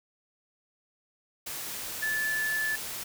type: tone in noise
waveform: sine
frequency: 1739 Hz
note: A6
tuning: 21 cents flat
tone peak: -27 dBFS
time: 2.02-2.76 s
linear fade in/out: 10 ms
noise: white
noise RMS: -37 dBFS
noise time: 1.46-3.04 s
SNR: +7 dB
effects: none